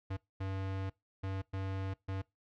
square tone bursts at uneven times, 96.1 Hz, G2, 34 cents flat, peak -36 dBFS, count 5, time 0.1-0.17 / 0.4-0.9 / 1.23-1.42 / 1.53-1.94 / 2.08-2.22 s, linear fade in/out 10 ms, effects noise-tail reverb RT60 0.2 s tail -23 dB re dry + low-pass 3000 Hz 12 dB/octave

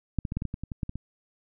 clicks, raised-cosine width 5 ms, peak -13 / -18 / -19 / -15 / -19 / -18 / -20 / -22 / -22 / -16 / -21 / -21 dBFS, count 12, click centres 0.187 / 0.252 / 0.321 / 0.37 / 0.421 / 0.453 / 0.541 / 0.636 / 0.718 / 0.832 / 0.894 / 0.956 s, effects none

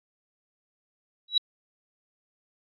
sine tone with exponential growth, 3900 Hz, B7, 23 cents flat, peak -15 dBFS, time 1.28-1.38 s, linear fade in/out 5 ms, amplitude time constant 20 ms, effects AAC 64 kbps

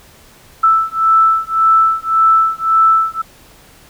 sine beating tone pair, 1319 / 1320.8 Hz, E6 / E6, +1 / +3 cents, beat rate 1.8 Hz, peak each -12 dBFS, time 0.63-3.22 s, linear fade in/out 10 ms, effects pink hiss -44 dBFS RMS until 3.89 s

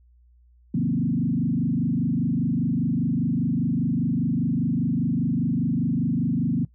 sine tone with frequency modulation, 200.7 Hz, G3, 41 cents sharp, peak -20 dBFS, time 0.74-6.65 s, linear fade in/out 5 ms, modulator 25 Hz, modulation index 2.7, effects noise-tail reverb RT60 0.1 s tail -20 dB re dry + added 60 Hz sine -53 dBFS peak until 6.74 s

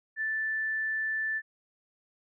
sine tone, 1760 Hz, A6, in tune, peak -28 dBFS, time 0.16-1.42 s, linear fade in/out 50 ms, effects none

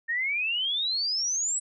sine exponential sweep, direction up, 1806 to 8000 Hz, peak -25 dBFS, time 0.08-1.6 s, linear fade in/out 20 ms, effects none

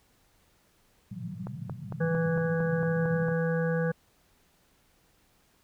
white band-pass noise, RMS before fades -39 dBFS, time 1.11-3.33 s, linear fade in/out 2 ms, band 100 to 200 Hz, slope 96 dB/octave
click train, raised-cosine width 1 ms, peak -25 dBFS, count 9, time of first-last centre 1.47-3.284 s, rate 4.41 Hz
harmonic tone, 164.81 Hz, E3, in tune, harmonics 1 / 3 / 5 / 7 / 9 / 10, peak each -27 / -29 / -43 / -44 / -40 / -38 dBFS, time 2-3.92 s, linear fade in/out 10 ms
effects pink hiss -66 dBFS RMS until 5.63 s

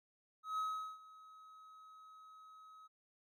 triangle tone with ADSR envelope, 1276 Hz, D#6, 43 cents sharp, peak -33 dBFS, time 0.43-2.88 s, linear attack 150 ms, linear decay 400 ms, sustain -21 dB, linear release 20 ms, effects none

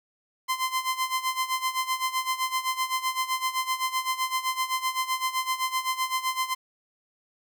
sawtooth tone with tremolo, 1036 Hz, C6, 17 cents flat, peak -19 dBFS, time 0.48-6.55 s, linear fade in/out 20 ms, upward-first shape sine, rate 7.8 Hz, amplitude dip 80%, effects none

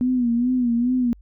sine tone with vibrato, 244.1 Hz, B3, 20 cents flat, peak -17 dBFS, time 0.01-1.13 s, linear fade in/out 0 ms, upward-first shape sine, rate 2.4 Hz, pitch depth 80 cents each way, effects added 50 Hz sine -45 dBFS peak until 1.21 s

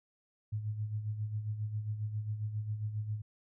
sine tone with tremolo, 106.7 Hz, G#2, 47 cents sharp, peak -31 dBFS, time 0.52-3.22 s, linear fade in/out 10 ms, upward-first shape sine, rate 7.4 Hz, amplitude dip 60%, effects none

